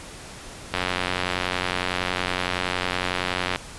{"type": "click train", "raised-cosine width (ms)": 0.3, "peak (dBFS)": -7, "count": 257, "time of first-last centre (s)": [0.74, 3.559], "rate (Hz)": 90.8, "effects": ["pink hiss -40 dBFS RMS until 3.78 s", "resampled to 24000 Hz"]}